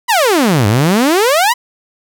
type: exponential two-way sweep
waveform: sawtooth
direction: down then up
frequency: 1022 to 97.7 to 1022 Hz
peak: -5 dBFS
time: 0.08-1.54 s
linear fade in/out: 20 ms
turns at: 0.67 s
effects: none